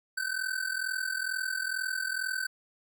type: ring-modulated tone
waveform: square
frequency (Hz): 1532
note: G6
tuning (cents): -40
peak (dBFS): -28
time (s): 0.17-2.47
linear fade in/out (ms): 5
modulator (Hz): 21.1
effects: none